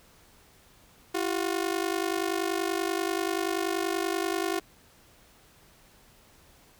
sawtooth ring-modulated tone, 360 Hz, F#4, 47 cents flat, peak -20 dBFS, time 1.14-4.6 s, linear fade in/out 10 ms, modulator 25.2 Hz, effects pink hiss -58 dBFS RMS until 6.79 s

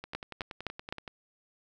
two click trains, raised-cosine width 0.3 ms, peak -24 / -17 dBFS, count 12 / 4, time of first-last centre 0.04-1.078 / 0.15-0.925 s, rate 10.6 / 3.87 Hz, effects none

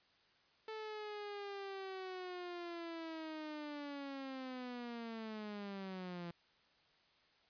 sawtooth linear sweep, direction down, 440 to 169.8 Hz, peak -40 dBFS, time 0.68-6.31 s, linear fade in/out 2 ms, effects white hiss -71 dBFS RMS until 7.49 s + resampled to 11025 Hz

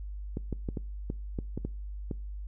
clicks, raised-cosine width 3 ms, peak -20 dBFS, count 9, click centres 0.371 / 0.527 / 0.688 / 0.772 / 1.101 / 1.388 / 1.576 / 1.65 / 2.112 s, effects noise-tail reverb RT60 0.4 s tail -24 dB re dry + added 50 Hz sine -36 dBFS peak until 2.47 s

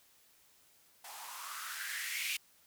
violet noise with band-pass filter sweep, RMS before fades -41 dBFS, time 1.04-2.37 s, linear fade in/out 5 ms, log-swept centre 760 to 2600 Hz, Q 5.6, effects white hiss -66 dBFS RMS until 2.66 s

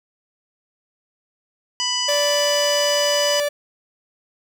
harmonic tone, 990 Hz, B5, 4 cents sharp, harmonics 1 / 2 / 3 / 5 / 6 / 7 / 8, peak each -29 / -33 / -24 / -24 / -28 / -34 / -36 dBFS, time 1.8-3.4 s, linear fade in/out 0 ms
45% pulse tone, 582 Hz, D5, 16 cents flat, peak -19 dBFS, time 2.08-3.49 s, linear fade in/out 10 ms
effects none

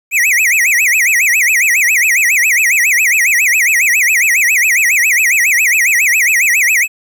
square tone with vibrato, 2217 Hz, C#7, in tune, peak -9 dBFS, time 0.11-6.88 s, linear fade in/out 50 ms, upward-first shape sine, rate 7.3 Hz, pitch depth 290 cents each way, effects 8-bit

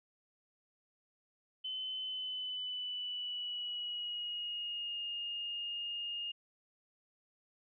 sine tone with pitch glide, 3043 to 2839 Hz, F#7 to F7, +48 to +28 cents, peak -37 dBFS, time 1.64-6.32 s, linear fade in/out 10 ms, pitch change -120 cents, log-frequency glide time 2-5 s, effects none

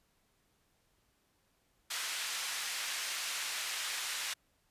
pink band-pass noise, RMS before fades -38 dBFS, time 1.9-4.34 s, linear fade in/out 10 ms, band 1700 to 9600 Hz, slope 12 dB/octave, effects pink hiss -74 dBFS RMS until 4.7 s + resampled to 32000 Hz

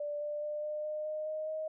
sine tone with pitch steps, 587.3 / 592.8 / 598.3 / 603.8 / 609.4 / 615.1 / 620.8 / 626.6 Hz, D5 / D5 / D5 / D5 / D#5 / D#5 / D#5 / D#5, 0 / +16 / +32 / +48 / -36 / -20 / -4 / +12 cents, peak -34 dBFS, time 0-1.68 s, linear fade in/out 5 ms, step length 210 ms, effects none

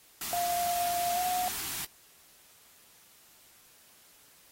white band-stop noise, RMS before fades -36 dBFS, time 0.21-1.85 s, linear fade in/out 2 ms, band 430 to 650 Hz, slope 96 dB/octave
sine tone with pitch glide, 702 to 726.3 Hz, F5 to F#5, +9 to -32 cents, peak -28 dBFS, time 0.33-1.48 s, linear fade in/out 0 ms, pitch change +59 cents, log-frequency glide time 1.14-1.21 s
effects white hiss -59 dBFS RMS until 4.51 s + AAC 48 kbps

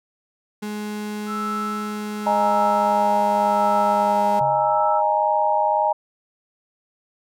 35% pulse tone with pitch glide, 210 to 204.7 Hz, G#3 to G#3, +19 to -25 cents, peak -25 dBFS, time 0.62-4.4 s, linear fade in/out 10 ms, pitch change -44 cents, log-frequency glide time 2.17-4.16 s
sine tone with tremolo, 1318.5 Hz, E6, in tune, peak -24 dBFS, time 1.26-5.02 s, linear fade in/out 50 ms, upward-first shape sine, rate 0.9 Hz, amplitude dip 85%
sine chord, D# suspended fourth, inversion none, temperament equal with one note detuned, 616.2 / 830.6 / 932.3 Hz, D#5 / G#5 / A#5, -17 / 0 / 0 cents, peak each -22 / -20 / -21 dBFS, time 2.26-5.93 s, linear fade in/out 10 ms
triangle tone with exponential decay, 138.3 Hz, C#3, 4 cents flat, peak -25 dBFS, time 4.41-5.06 s, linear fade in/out 2 ms, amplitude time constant 140 ms
effects none

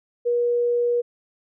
sine tone, 480.1 Hz, B4, 49 cents flat, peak -18 dBFS, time 0.25-1.02 s, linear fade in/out 20 ms, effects none

